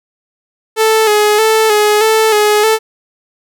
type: tone with vibrato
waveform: sawtooth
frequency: 430.1 Hz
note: A4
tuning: 39 cents flat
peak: -4 dBFS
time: 0.76-2.79 s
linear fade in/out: 50 ms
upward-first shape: square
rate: 1.6 Hz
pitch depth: 40 cents each way
effects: none